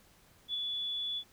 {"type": "tone with ADSR envelope", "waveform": "sine", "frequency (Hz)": 3434, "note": "A7", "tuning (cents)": -43, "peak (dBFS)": -30, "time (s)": [0.48, 1.24], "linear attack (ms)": 62, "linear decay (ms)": 4, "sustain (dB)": -3, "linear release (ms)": 64, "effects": ["pink hiss -63 dBFS RMS until 1.32 s"]}